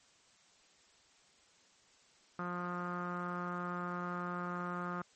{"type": "tone with low-pass filter", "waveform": "sawtooth", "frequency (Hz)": 177, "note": "F3", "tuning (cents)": 23, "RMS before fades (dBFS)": -39, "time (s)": [2.39, 5.02], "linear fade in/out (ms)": 2, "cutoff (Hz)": 1300, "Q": 7.5, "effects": ["white hiss -66 dBFS RMS until 5.15 s", "MP3 32 kbps"]}